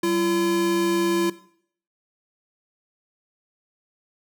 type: tone pair together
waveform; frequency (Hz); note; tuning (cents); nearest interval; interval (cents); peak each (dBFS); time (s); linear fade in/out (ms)
square; 190.76 / 339.9; G3 / F4; -47 / -47; minor seventh; 1000; -30 / -21; 0.03-1.3; 5
effects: noise-tail reverb RT60 0.6 s tail -17 dB re dry